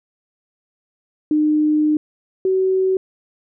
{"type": "tone pair in turn", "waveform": "sine", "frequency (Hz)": [303.9, 377.6], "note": ["D#4", "F#4"], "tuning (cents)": [-41, 35], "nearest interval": "major third", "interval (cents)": 376, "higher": "second", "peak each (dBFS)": [-13, -14], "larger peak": "first", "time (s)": [[1.31, 1.97], [2.45, 2.97]], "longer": "first", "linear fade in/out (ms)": 2, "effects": []}